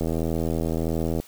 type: click train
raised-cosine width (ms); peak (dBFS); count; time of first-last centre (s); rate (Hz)
2; -13; 98; 0.01-1.2; 81.5
effects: white hiss -50 dBFS RMS until 1.27 s